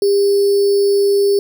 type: tone with sample-and-hold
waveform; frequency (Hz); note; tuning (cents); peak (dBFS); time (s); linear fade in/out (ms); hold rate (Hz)
sine; 400.7; G4; +38; -10; 0.02-1.39; 2; 4900
effects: none